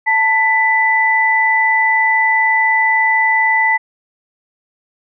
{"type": "tone pair together", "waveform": "sine", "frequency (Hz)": [886, 1989], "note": ["A5", "B6"], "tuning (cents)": [12, 12], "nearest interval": "octave + major second", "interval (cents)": 1400, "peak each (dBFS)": [-15, -12], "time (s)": [0.06, 3.78], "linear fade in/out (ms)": 20, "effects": []}